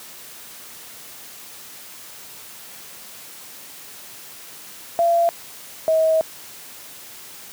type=tone pair in turn; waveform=sine; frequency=681 / 639.4 Hz; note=F5 / D#5; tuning=-44 / +47 cents; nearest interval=minor second; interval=109 cents; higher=first; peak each=-14 dBFS; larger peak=neither; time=4.99-5.29 / 5.88-6.21 s; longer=second; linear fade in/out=0 ms; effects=white hiss -40 dBFS RMS until 7.52 s + high-pass 100 Hz 12 dB/octave